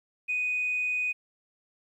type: tone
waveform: sine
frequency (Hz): 2489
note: D#7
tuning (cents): 0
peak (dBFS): -25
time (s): 0.28-1.13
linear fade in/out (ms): 20
effects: tanh soft clip ceiling -21 dBFS + 11-bit